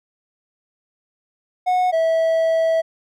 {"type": "tone pair in turn", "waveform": "triangle", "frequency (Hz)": [731, 651.8], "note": ["F#5", "E5"], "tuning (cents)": [-21, -20], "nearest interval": "major second", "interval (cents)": 199, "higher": "first", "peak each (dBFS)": -13, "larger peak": "neither", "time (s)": [[1.66, 1.92], [1.92, 2.82]], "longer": "second", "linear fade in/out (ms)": 20, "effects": []}